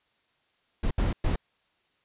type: noise bursts at uneven times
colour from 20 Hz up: brown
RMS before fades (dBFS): -25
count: 3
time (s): 0.83-0.91 / 0.98-1.13 / 1.24-1.36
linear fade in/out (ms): 5
effects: white hiss -70 dBFS RMS until 2.04 s + resampled to 8000 Hz